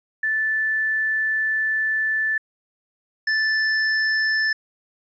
sine / square tone pair in turn, 1755 / 1755 Hz, A6 / A6, -5 / -5 cents, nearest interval unison, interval 0 cents, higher neither, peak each -19 dBFS, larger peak neither, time 0.23-2.38 / 3.27-4.53 s, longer first, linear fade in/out 5 ms, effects resampled to 16000 Hz + 10-bit

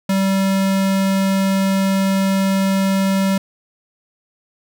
square tone, 193.5 Hz, G3, 22 cents flat, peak -15 dBFS, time 0.09-3.38 s, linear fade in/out 5 ms, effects none

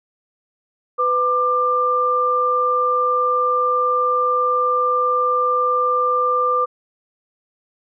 sine tone pair together, 500 / 1190.8 Hz, B4 / D6, +21 / +24 cents, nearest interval octave + minor third, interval 1503 cents, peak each -21 / -16 dBFS, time 0.98-6.66 s, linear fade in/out 20 ms, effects none

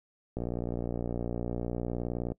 click train, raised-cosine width 2 ms, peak -20 dBFS, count 117, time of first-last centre 0.37-2.32 s, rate 59.5 Hz, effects noise-tail reverb RT60 0.1 s tail -23 dB re dry

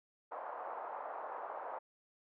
pink band-pass noise, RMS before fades -44 dBFS, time 0.31-1.79 s, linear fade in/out 10 ms, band 620 to 1100 Hz, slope 24 dB/octave, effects none

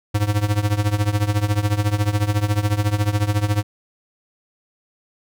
square tone with tremolo, 103.83 Hz, G#2, in tune, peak -14 dBFS, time 0.14-3.63 s, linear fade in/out 10 ms, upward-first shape triangle, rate 14 Hz, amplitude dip 90%, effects none

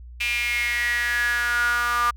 sawtooth tone with high-pass filter sweep, 239.9 Hz, A#3, 50 cents sharp, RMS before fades -23 dBFS, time 0.2-2.11 s, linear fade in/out 10 ms, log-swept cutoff 2500 to 1200 Hz, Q 9.5, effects added 60 Hz sine -38 dBFS peak until 2.16 s

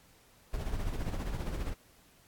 brown noise with tremolo, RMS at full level -32 dBFS, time 0.53-1.74 s, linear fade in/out 10 ms, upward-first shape sine, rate 15 Hz, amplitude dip 55%, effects pink hiss -62 dBFS RMS until 2.27 s + AAC 64 kbps

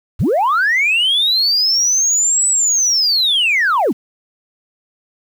sine linear two-way sweep, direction up then down, 43.65 to 7990 to 159.5 Hz, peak -10 dBFS, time 0.19-3.93 s, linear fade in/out 20 ms, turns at 2.48 s, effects tanh soft clip ceiling -9 dBFS + 7-bit

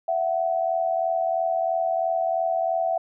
sine tone pair together, 666 / 749 Hz, E5 / F#5, +18 / +21 cents, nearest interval major second, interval 203 cents, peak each -23 / -25 dBFS, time 0.08-2.98 s, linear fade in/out 5 ms, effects none

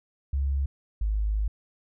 sine tone pair in turn, 68.9 / 52.23 Hz, C#2 / G#1, -10 / +11 cents, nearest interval perfect fourth, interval 479 cents, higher first, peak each -23 dBFS, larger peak neither, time 0.33-0.66 / 1.01-1.48 s, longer second, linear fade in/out 5 ms, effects none

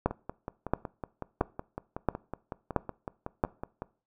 two click trains, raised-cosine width 1 ms, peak -10 / -21 dBFS, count 6 / 21, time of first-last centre 0.06-3.438 / 0.11-3.821 s, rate 1.48 / 5.39 Hz, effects noise-tail reverb RT60 0.4 s tail -21 dB re dry

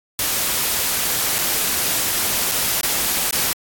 white noise with dropouts, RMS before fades -20 dBFS, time 0.19-3.53 s, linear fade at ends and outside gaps 1 ms, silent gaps 1.384-1.387 / 2.514-2.518 / 2.811-2.832 / 3.309-3.327 s, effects AAC 64 kbps

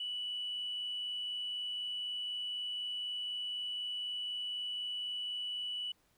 sine tone with amplitude modulation, 2958 Hz, F#7, 1 cent flat, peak -34 dBFS, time 0-5.92 s, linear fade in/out 5 ms, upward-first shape sine, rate 104 Hz, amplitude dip 25%, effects tanh soft clip ceiling -31 dBFS + pink hiss -72 dBFS RMS until 6.17 s

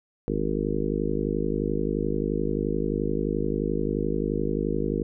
harmonic tone with a mistuned harmonic, 51.5 Hz, G#1, 14 cents flat, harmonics 1 / 3 / 4 / 5 / 6 / 7 / 8 / 9, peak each -32 / -32 / -32 / -32 / -32 / -32 / -32 / -32 dBFS, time 0.28-5.03 s, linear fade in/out 0 ms, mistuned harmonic 1, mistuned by -75 cents, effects none

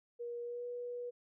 sine tone with pitch glide, 476.3 to 486 Hz, A#4 to B4, +37 to -28 cents, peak -39 dBFS, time 0.19-1.11 s, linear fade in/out 20 ms, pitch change +35 cents, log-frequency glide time 0.42-0.65 s, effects none

